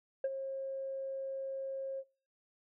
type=tone with ADSR envelope; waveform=sine; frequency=538 Hz; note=C5; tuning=48 cents sharp; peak=-26 dBFS; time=0.24-2.04 s; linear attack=4 ms; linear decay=41 ms; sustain=-10 dB; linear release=53 ms; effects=noise-tail reverb RT60 0.4 s tail -26 dB re dry + tanh soft clip ceiling -28 dBFS